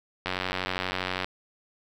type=click train; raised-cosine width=0.3 ms; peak=-12 dBFS; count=92; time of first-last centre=0.26-1.245 s; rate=92.4 Hz; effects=8-bit